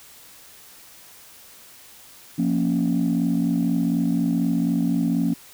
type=chord; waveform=sine; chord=Bb minor; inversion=second; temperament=equal; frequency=174.61 / 233.1 / 277.2 Hz; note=F3 / Bb3 / Db4; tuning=0 / 0 / 0 cents; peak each=-22 dBFS; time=2.38-5.34 s; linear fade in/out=10 ms; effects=tanh soft clip ceiling -13 dBFS + white hiss -47 dBFS RMS until 5.53 s